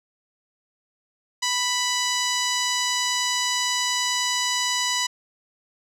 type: tone with low-pass filter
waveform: 10% pulse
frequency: 989 Hz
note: B5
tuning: 2 cents sharp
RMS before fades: -24 dBFS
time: 1.42-5.07 s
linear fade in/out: 10 ms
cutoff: 8100 Hz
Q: 2.1
effects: none